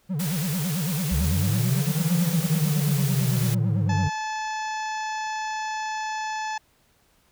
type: tone with vibrato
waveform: triangle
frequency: 164.8 Hz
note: E3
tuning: in tune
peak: -22 dBFS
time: 0.09-4.1 s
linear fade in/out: 20 ms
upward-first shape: sine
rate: 9 Hz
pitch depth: 270 cents each way
type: noise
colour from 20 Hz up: white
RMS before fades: -33 dBFS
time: 0.19-3.55 s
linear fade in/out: 10 ms
type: linear two-way sweep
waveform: triangle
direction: up then down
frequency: 61.6 to 174.61 to 94 Hz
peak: -20 dBFS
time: 1.11-4.08 s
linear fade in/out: 10 ms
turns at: 2.14 s
type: harmonic tone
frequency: 866 Hz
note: A5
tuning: 28 cents flat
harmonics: 1 / 2 / 3 / 4 / 5 / 6 / 7 / 8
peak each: -28 / -34 / -40 / -45 / -46 / -44 / -45 / -46 dBFS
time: 3.89-6.58 s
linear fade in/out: 5 ms
effects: pink hiss -63 dBFS RMS until 7.31 s